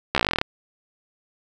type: slowing click train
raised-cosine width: 0.3 ms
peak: -3 dBFS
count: 14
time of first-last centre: 0.15-0.414 s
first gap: 14 ms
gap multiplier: 1.06
effects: 7-bit